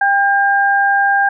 sine tone pair together, 796 / 1604.9 Hz, G5 / G6, +26 / +40 cents, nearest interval octave, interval 1214 cents, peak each -13 dBFS, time 0.01-1.29 s, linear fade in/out 5 ms, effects none

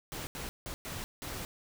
pink noise bursts at uneven times, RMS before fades -40 dBFS, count 5, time 0.12-0.27 / 0.35-0.49 / 0.66-0.74 / 0.85-1.04 / 1.22-1.45 s, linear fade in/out 0 ms, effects none

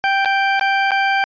20% pulse tone with dropouts, 784 Hz, G5, in tune, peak -9 dBFS, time 0.04-1.24 s, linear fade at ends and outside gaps 0 ms, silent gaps 0.248-0.257 / 0.595-0.611 / 0.908-0.917 s, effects resampled to 11025 Hz

